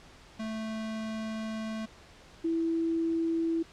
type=tone pair in turn; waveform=square / sine; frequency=220 / 329.6 Hz; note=A3 / E4; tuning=0 / 0 cents; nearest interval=perfect fifth; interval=700 cents; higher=second; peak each=-34 / -26 dBFS; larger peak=second; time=0.39-1.86 / 2.44-3.63 s; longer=first; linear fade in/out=10 ms; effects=pink hiss -54 dBFS RMS until 3.72 s + low-pass 6000 Hz 12 dB/octave